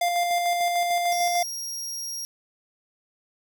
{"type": "tone with tremolo", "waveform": "square", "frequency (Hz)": 698.5, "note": "F5", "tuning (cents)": 0, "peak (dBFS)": -21, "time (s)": [0.01, 1.43], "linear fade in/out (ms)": 5, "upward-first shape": "square", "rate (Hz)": 6.7, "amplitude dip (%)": 30}
{"type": "tone", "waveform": "sawtooth", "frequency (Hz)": 5620, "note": "F8", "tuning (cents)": 10, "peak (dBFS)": -28, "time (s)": [1.12, 2.25], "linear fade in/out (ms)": 0}
{"effects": []}